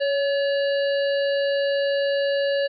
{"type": "harmonic tone with a mistuned harmonic", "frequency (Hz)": 570, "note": "C#5", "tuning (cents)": 48, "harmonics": [1, 3, 5, 7, 8], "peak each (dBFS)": [-20, -30, -34, -37, -38], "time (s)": [0, 2.68], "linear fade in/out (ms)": 20, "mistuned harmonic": 1, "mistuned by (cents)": -33, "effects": []}